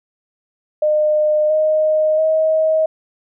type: tone with pitch steps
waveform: sine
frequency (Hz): 608 / 620.1 / 632.4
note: D#5 / D#5 / D#5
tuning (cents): -40 / -6 / +28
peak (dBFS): -12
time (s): 0.82-2.86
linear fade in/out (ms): 5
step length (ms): 680
effects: none